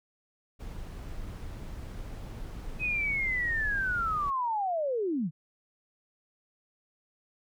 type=noise; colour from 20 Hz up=brown; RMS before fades=-39 dBFS; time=0.59-4.31 s; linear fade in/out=20 ms
type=linear sweep; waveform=sine; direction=down; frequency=2545 to 138.59 Hz; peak=-27 dBFS; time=2.79-5.31 s; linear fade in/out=50 ms
effects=none